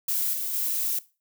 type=noise with level steps; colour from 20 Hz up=violet; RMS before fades=-26 / -30 / -27 dBFS; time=0.08-0.99 s; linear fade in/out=5 ms; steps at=0.33 / 0.53 s; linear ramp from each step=5 ms; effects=noise-tail reverb RT60 0.3 s tail -18 dB re dry